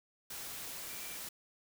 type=tone in noise; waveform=sine; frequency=2349 Hz; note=D7; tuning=in tune; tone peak=-53 dBFS; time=0.89-1.16 s; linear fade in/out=5 ms; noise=white; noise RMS=-44 dBFS; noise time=0.3-1.29 s; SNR=-12 dB; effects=none